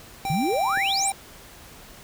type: tone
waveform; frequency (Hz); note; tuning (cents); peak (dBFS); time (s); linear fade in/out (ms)
square; 784; G5; 0; -26; 0.25-1.12; 2
type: clicks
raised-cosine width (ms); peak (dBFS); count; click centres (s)
2; -24; 2; 0.252 / 0.774
type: exponential sweep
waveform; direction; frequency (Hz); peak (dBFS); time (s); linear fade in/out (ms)
sine; up; 138.59 to 9460; -22; 0.3-1.1; 0
effects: pink hiss -46 dBFS RMS until 2.03 s